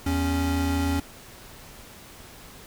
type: tone pair together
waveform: square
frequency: 82.06 / 277.2 Hz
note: E2 / C#4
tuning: -7 / 0 cents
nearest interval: octave + major sixth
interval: 2107 cents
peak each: -26 dBFS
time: 0.06-1 s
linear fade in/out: 5 ms
effects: pink hiss -46 dBFS RMS until 2.66 s